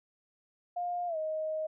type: tone with pitch glide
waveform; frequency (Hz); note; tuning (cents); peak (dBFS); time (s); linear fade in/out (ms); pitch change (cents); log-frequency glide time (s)
sine; 707 to 626.2; F5 to D#5; +21 to +11; -31; 0.76-1.67; 10; -210; 1.07-1.17
effects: none